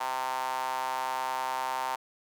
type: tone with high-pass filter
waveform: sawtooth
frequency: 130.1 Hz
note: C3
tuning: 9 cents flat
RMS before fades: -32 dBFS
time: 0-1.96 s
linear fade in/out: 10 ms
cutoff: 890 Hz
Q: 5.3
effects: none